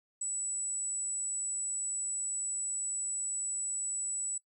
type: tone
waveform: sine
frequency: 7902 Hz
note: B8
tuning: in tune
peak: -32 dBFS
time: 0.21-4.38 s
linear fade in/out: 5 ms
effects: noise-tail reverb RT60 0.1 s tail -24 dB re dry